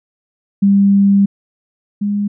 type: tone pair in turn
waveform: sine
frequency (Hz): 198.8 / 204.3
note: G3 / G#3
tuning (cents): +25 / -28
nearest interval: unison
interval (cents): 47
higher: second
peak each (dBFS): -7 / -14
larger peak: first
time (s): 0.62-1.26 / 2.01-2.28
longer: first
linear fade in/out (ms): 10
effects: none